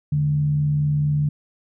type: tone with frequency modulation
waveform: sine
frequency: 147.4 Hz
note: D3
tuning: 7 cents sharp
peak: -17 dBFS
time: 0.12-1.29 s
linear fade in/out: 5 ms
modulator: 64.3 Hz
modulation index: 0.24
effects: none